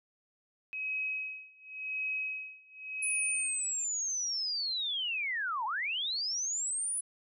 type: tone with tremolo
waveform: sine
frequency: 2545 Hz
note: D#7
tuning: 39 cents sharp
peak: -31 dBFS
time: 0.73-3.84 s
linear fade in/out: 0 ms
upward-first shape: sine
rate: 0.91 Hz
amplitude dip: 95%
type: linear two-way sweep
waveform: sine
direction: down then up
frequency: 10110 to 836 to 10110 Hz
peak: -31 dBFS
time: 3.02-7.01 s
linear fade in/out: 10 ms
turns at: 5.65 s
effects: none